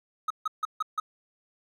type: tone bursts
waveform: triangle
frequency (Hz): 1269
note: D#6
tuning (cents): +34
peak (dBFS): -23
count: 5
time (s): 0.28-1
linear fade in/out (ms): 5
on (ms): 24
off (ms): 150
effects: none